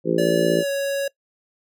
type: harmonic tone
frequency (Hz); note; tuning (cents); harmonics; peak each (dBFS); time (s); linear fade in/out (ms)
56.4; A1; +44; 3 / 4 / 5 / 6 / 7 / 8 / 9; -25 / -29 / -28 / -23 / -23 / -27 / -25; 0.04-0.64; 50
type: tone with pitch glide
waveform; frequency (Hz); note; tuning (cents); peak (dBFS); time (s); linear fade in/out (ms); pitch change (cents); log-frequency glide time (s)
square; 574 to 556.1; D5 to C#5; -40 to +5; -22; 0.18-1.08; 5; -55; 0.58-0.69
effects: noise-tail reverb RT60 0.1 s tail -22 dB re dry